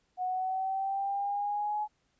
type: linear sweep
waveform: sine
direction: up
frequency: 731 to 848 Hz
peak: -29 dBFS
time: 0.17-1.88 s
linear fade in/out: 50 ms
effects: pink hiss -74 dBFS RMS until 2.19 s + resampled to 16000 Hz